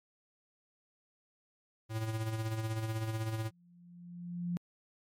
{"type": "tone with tremolo", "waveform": "square", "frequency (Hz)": 110.9, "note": "A2", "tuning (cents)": 14, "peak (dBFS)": -32, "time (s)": [1.89, 3.51], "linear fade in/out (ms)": 50, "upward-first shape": "sine", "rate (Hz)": 16, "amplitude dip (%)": 50}
{"type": "tone with exponential growth", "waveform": "sine", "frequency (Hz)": 174.61, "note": "F3", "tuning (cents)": 0, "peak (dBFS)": -30, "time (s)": [3.32, 4.57], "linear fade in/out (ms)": 0, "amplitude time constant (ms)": 270}
{"effects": ["MP3 64 kbps"]}